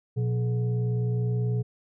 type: tone with frequency modulation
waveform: sine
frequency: 121.5 Hz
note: B2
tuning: 28 cents flat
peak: -23 dBFS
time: 0.16-1.63 s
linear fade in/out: 20 ms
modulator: 302 Hz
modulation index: 0.51
effects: none

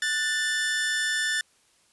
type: tone pair together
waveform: sawtooth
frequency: 1475 / 1768.9 Hz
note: F#6 / A6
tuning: -6 / +9 cents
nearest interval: minor third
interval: 315 cents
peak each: -30 / -21 dBFS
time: 0.02-1.41 s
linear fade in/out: 2 ms
effects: white hiss -63 dBFS RMS until 1.92 s + resampled to 24000 Hz

